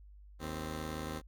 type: tone pair together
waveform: 10% pulse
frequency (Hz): 77.93 / 261.6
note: D#2 / C4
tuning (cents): +3 / 0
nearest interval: octave + major sixth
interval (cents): 2097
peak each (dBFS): -31 / -35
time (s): 0.39-1.22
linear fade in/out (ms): 50
effects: added 50 Hz sine -52 dBFS peak until 1.27 s